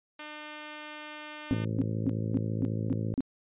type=tone; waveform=5% pulse; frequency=301.7 Hz; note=D4; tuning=47 cents sharp; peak=-29 dBFS; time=0.19-1.65 s; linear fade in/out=5 ms
type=tone bursts; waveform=sine; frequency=265.7 Hz; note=C4; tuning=27 cents sharp; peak=-24 dBFS; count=7; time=1.51-3.206 s; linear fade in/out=0 ms; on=28 ms; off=250 ms
type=harmonic tone; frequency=54.6 Hz; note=A1; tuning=13 cents flat; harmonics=2 / 3 / 4 / 5 / 6 / 7 / 8 / 9 / 10; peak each=-31 / -36 / -37 / -42 / -42 / -45 / -48 / -46 / -48 dBFS; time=1.51-3.14 s; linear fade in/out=0 ms
effects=resampled to 8000 Hz